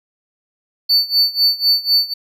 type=tone with tremolo; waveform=triangle; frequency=4500 Hz; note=C#8; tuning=25 cents sharp; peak=-8 dBFS; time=0.89-2.14 s; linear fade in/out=10 ms; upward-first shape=sine; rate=4 Hz; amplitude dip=90%; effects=none